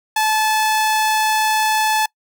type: tone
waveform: sawtooth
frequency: 867 Hz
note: A5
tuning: 26 cents flat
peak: -11 dBFS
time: 0.16-2.06 s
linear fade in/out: 5 ms
effects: noise-tail reverb RT60 0.1 s tail -25 dB re dry